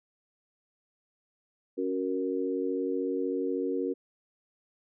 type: chord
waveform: sine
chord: F# major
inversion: second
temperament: equal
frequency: 277.2 / 370 / 466.2 Hz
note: C#4 / F#4 / A#4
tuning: 0 / 0 / 0 cents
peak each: -32 dBFS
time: 1.77-3.94 s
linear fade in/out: 20 ms
effects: none